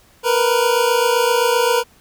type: tone pair together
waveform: 25% pulse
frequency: 466.2 / 493.9 Hz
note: A#4 / B4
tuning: 0 / 0 cents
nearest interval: minor second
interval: 100 cents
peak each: -13 dBFS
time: 0.23-1.84 s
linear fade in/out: 50 ms
effects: pink hiss -52 dBFS RMS until 2 s